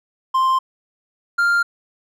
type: tone pair in turn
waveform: triangle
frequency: 1048 / 1397.2 Hz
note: C6 / F6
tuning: +2 / 0 cents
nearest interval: perfect fourth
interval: 498 cents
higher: second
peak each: -12 dBFS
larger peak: neither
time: 0.34-0.59 / 1.38-1.63 s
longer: neither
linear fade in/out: 10 ms
effects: none